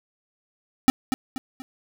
square tone with echo, 261.6 Hz, C4, in tune, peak -12 dBFS, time 0.88-0.9 s, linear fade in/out 0 ms, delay 240 ms, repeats 3, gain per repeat -8 dB, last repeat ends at 1.62 s, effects none

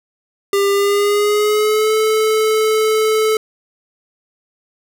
square tone with pitch glide, 399.1 to 435.2 Hz, G4 to A4, +31 to -19 cents, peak -13 dBFS, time 0.53-3.37 s, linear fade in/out 2 ms, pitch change +150 cents, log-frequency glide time 0.72-1.94 s, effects none

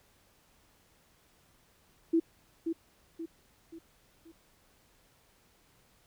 sine tone with echo, 329.6 Hz, E4, in tune, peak -22 dBFS, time 2.13-2.2 s, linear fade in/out 10 ms, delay 530 ms, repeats 4, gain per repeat -7 dB, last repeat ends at 4.32 s, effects pink hiss -66 dBFS RMS until 6.06 s

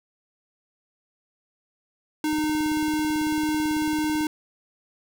square tone, 306.6 Hz, D#4, 25 cents flat, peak -23 dBFS, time 2.24-4.27 s, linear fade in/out 2 ms
click train, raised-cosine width 3 ms, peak -27 dBFS, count 35, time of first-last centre 2.33-4.208 s, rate 18.1 Hz
effects none

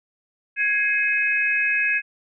sine tone cluster, 1660 / 2145 / 2539 Hz, G#6 / C7 / D#7, -1 / +42 / +34 cents, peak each -22 / -28 / -21 dBFS, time 0.56-2.02 s, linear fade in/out 50 ms, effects none

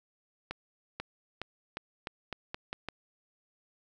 accelerating click train, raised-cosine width 0.3 ms, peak -20 dBFS, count 9, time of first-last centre 0.51-2.887 s, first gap 490 ms, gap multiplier 0.85, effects none

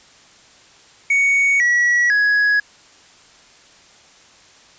triangle tone with pitch steps, 2231 / 1931 / 1671.4 Hz, C#7 / B6 / G#6, +11 / -39 / +11 cents, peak -11 dBFS, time 1.1-2.6 s, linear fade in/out 5 ms, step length 500 ms, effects white hiss -48 dBFS RMS until 4.78 s + resampled to 16000 Hz

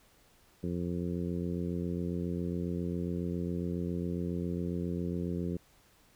harmonic tone, 87.31 Hz, F2, in tune, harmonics 1 / 2 / 3 / 4 / 5 / 6, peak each -39 / -34 / -39 / -40 / -42 / -49 dBFS, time 0.63-5.57 s, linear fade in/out 5 ms, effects pink hiss -64 dBFS RMS until 6.15 s

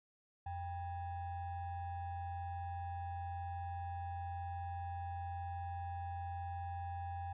triangle ring-modulated tone, 440.5 Hz, A4, 2 cents sharp, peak -35 dBFS, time 0.46-7.33 s, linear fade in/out 5 ms, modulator 353 Hz, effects resampled to 8000 Hz

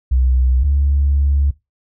sine tone pair in turn, 63.7 / 70.48 Hz, C2 / C#2, -46 / +29 cents, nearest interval major second, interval 175 cents, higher second, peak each -10 / -11 dBFS, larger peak first, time 0.11-0.64 / 0.64-1.51 s, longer second, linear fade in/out 10 ms, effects noise-tail reverb RT60 0.2 s tail -19 dB re dry + tanh soft clip ceiling -7 dBFS

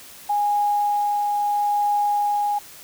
sine tone with tremolo, 824 Hz, G#5, 14 cents flat, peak -17 dBFS, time 0.29-2.59 s, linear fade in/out 10 ms, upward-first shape triangle, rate 0.76 Hz, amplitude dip 25%, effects white hiss -43 dBFS RMS until 2.83 s

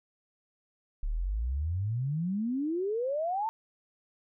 sine exponential sweep, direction up, 34.29 to 916 Hz, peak -28 dBFS, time 1.03-3.49 s, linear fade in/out 0 ms, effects none

